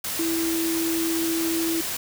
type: tone in noise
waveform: sine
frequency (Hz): 329.6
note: E4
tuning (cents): 0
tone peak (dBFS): -23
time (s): 0.19-1.81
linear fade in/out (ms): 5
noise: white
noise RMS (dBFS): -29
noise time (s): 0.04-1.97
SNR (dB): +3
effects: none